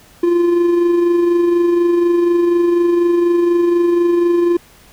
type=tone with amplitude modulation; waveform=triangle; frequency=346.3 Hz; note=F4; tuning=15 cents flat; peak=-7 dBFS; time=0.23-4.57 s; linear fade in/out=5 ms; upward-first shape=sine; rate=24.1 Hz; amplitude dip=35%; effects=pink hiss -46 dBFS RMS until 4.92 s